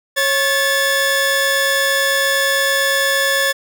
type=tone pair together; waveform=sawtooth; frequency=548 / 1732.8 Hz; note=C#5 / A6; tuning=-20 / -27 cents; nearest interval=octave + minor sixth; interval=1993 cents; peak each=-15 / -12 dBFS; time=0.16-3.53 s; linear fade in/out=20 ms; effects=none

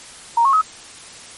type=tone with pitch steps; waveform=sine; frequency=932.3 / 1089.7 / 1273.6 Hz; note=A#5 / C#6 / D#6; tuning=0 / -30 / +40 cents; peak=-11 dBFS; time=0.37-0.613 s; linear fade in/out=5 ms; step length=81 ms; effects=white hiss -39 dBFS RMS until 1.37 s + MP3 48 kbps

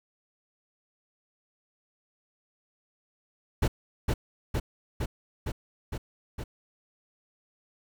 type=noise with echo; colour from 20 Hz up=brown; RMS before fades=-22 dBFS; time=3.62-3.68 s; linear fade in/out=10 ms; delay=460 ms; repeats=6; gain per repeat=-2 dB; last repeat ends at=6.44 s; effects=none

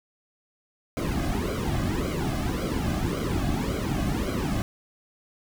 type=noise with flanger; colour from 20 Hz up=brown; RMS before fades=-27 dBFS; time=0.97-4.62 s; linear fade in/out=0 ms; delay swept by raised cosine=1.1 to 2.2 ms; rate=1.8 Hz; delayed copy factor=-0.95; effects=none

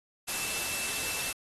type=tone in noise; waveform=sine; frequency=2657 Hz; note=E7; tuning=13 cents sharp; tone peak=-39 dBFS; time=0.27-1.33 s; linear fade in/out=20 ms; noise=white; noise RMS=-33 dBFS; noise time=0.27-1.33 s; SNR=-9 dB; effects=AAC 32 kbps

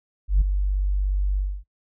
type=tone with ADSR envelope; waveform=sine; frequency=48.44 Hz; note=G1; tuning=20 cents flat; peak=-10 dBFS; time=0.28-1.64 s; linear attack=130 ms; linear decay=10 ms; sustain=-9 dB; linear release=260 ms; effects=noise-tail reverb RT60 0.1 s tail -26 dB re dry + tanh soft clip ceiling -11 dBFS

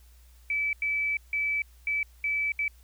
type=tone bursts at uneven times; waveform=sine; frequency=2305 Hz; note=D7; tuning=33 cents flat; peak=-25 dBFS; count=6; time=0.5-0.73 / 0.82-1.17 / 1.33-1.62 / 1.87-2.03 / 2.24-2.52 / 2.59-2.68 s; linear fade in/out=2 ms; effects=added 60 Hz sine -52 dBFS peak until 2.83 s + white hiss -63 dBFS RMS until 2.83 s

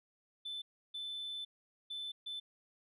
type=tone bursts at uneven times; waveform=sine; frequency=3520 Hz; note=A7; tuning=in tune; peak=-38 dBFS; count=4; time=0.45-0.62 / 0.94-1.45 / 1.9-2.12 / 2.26-2.4 s; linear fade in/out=10 ms; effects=tanh soft clip ceiling -37 dBFS

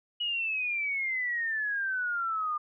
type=exponential sweep; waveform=sine; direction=down; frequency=2926 to 1200 Hz; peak=-28 dBFS; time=0.2-2.58 s; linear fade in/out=10 ms; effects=none

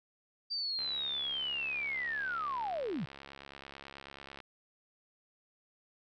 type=linear sweep; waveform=sine; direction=down; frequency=4699 to 110 Hz; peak=-33 dBFS; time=0.5-3.06 s; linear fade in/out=20 ms
type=click train; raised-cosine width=0.3 ms; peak=-31 dBFS; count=251; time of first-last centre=0.79-4.403 s; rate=69.2 Hz
effects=none

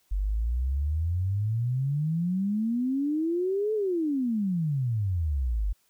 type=exponential two-way sweep; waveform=sine; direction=up then down; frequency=46.25 to 440 to 46.25 Hz; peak=-24 dBFS; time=0.11-5.73 s; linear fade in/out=10 ms; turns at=3.74 s; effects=white hiss -68 dBFS RMS until 5.89 s

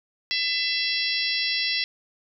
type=harmonic tone with a mistuned harmonic; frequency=669 Hz; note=E5; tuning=25 cents sharp; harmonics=3 / 4 / 5 / 6 / 7 / 8; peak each=-30 / -30 / -30 / -30 / -30 / -30 dBFS; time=0.31-1.84 s; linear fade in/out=0 ms; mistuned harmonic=6; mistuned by=+26 cents; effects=none

